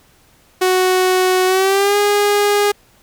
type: tone with pitch glide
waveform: sawtooth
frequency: 370 to 410.5 Hz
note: F#4 to G#4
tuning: 0 to -20 cents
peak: -8 dBFS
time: 0.61-2.72 s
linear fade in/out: 10 ms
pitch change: +180 cents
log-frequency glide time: 1.46-1.97 s
effects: pink hiss -52 dBFS RMS until 3.02 s